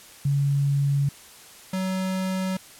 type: tone pair in turn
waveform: sine / square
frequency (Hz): 140.8 / 187.95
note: C#3 / F#3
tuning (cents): +27 / +27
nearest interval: perfect fourth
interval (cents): 500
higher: second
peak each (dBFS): -19 / -25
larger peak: first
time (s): 0.25-1.09 / 1.73-2.57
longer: neither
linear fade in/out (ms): 5
effects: white hiss -47 dBFS RMS until 2.79 s + low-pass 12000 Hz 12 dB/octave